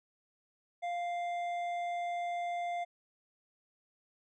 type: tone with hard clipping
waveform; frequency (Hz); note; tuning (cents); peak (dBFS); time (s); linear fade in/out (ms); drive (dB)
triangle; 698.5; F5; 0; -35; 0.82-2.85; 20; 11
effects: resampled to 22050 Hz